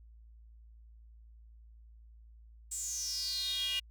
square tone with high-pass filter sweep, 219.4 Hz, A3, 5 cents flat, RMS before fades -36 dBFS, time 2.71-3.8 s, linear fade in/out 10 ms, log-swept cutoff 7900 to 2800 Hz, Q 8.6, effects added 56 Hz sine -53 dBFS peak until 3.9 s

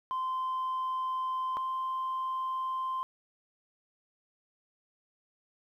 sine tone pair in turn, 1036 / 1043.2 Hz, C6 / C6, -17 / -5 cents, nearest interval unison, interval 12 cents, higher second, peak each -28 / -29 dBFS, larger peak first, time 0.11-1.57 / 1.57-3.03 s, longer neither, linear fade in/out 0 ms, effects tanh soft clip ceiling -28 dBFS + 11-bit

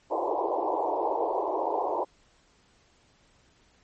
white band-pass noise, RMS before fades -28 dBFS, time 0.1-2.05 s, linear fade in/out 20 ms, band 320 to 1000 Hz, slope 96 dB/octave, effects pink hiss -63 dBFS RMS until 3.83 s + MP3 32 kbps

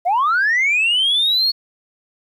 sine linear sweep, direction up, 661 to 4389 Hz, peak -12 dBFS, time 0.05-1.52 s, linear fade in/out 20 ms, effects tanh soft clip ceiling -11 dBFS + 9-bit

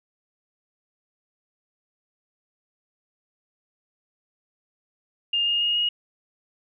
sine tone with pitch steps, 2819 / 2839 / 2858 / 2878 Hz, F7 / F7 / F7 / F#7, +16 / +28 / +39 / -49 cents, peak -20 dBFS, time 5.33-5.89 s, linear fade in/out 5 ms, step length 140 ms, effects none

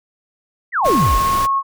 sine exponential sweep, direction down, 2100 to 31.82 Hz, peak -14 dBFS, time 0.72-1.21 s, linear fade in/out 50 ms
sine tone with pitch glide, 1086 to 1092.3 Hz, C#6 to C#6, -36 to -26 cents, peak -14 dBFS, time 0.81-1.63 s, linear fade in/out 50 ms, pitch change +10 cents, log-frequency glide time 1.24-1.44 s
pink noise, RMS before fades -25 dBFS, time 0.84-1.47 s, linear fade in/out 20 ms
effects none

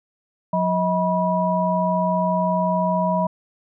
sine tone cluster, 180 / 635 / 974 Hz, F#3 / D#5 / B5, -47 / +35 / -24 cents, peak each -22 dBFS, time 0.53-3.27 s, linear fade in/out 5 ms, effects none

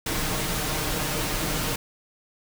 pink noise with comb filter, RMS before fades -27 dBFS, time 0.06-1.76 s, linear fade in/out 5 ms, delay 6.5 ms, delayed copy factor +0.5, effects none

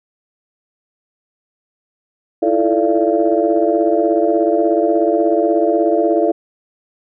sine tone cluster, 324.5 / 341 / 438.1 / 584 / 681 Hz, E4 / F4 / A4 / D5 / F5, -27 / -41 / -7 / -10 / -44 cents, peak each -18 dBFS, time 2.42-6.32 s, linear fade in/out 10 ms, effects tanh soft clip ceiling 0 dBFS

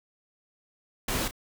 pink noise with echo, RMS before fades -29 dBFS, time 1.08-1.28 s, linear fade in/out 5 ms, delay 31 ms, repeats 1, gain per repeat -11 dB, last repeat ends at 1.311 s, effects none

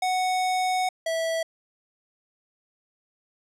square tone pair in turn, 740 / 654.3 Hz, F#5 / E5, 0 / -13 cents, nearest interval major second, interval 213 cents, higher first, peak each -23 / -25 dBFS, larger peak first, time 0.02-0.89 / 1.06-1.43 s, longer first, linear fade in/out 5 ms, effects low-pass 10000 Hz 12 dB/octave

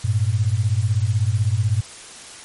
sine beating tone pair, 98.6 / 114.6 Hz, G2 / A#2, +11 / -29 cents, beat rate 16 Hz, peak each -19 dBFS, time 0.04-1.81 s, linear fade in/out 10 ms, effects white hiss -39 dBFS RMS until 2.44 s + MP3 48 kbps

